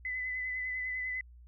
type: tone with vibrato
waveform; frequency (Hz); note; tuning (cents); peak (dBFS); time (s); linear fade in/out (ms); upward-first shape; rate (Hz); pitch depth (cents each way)
sine; 2014; B6; +33; -33; 0.05-1.21; 2; sine; 10; 24
effects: added 60 Hz sine -51 dBFS peak until 1.47 s